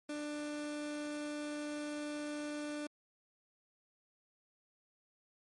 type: tone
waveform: 30% pulse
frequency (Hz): 296.5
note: D4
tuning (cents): +17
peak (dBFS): -36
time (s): 0.09-2.87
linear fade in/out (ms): 5
effects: MP3 48 kbps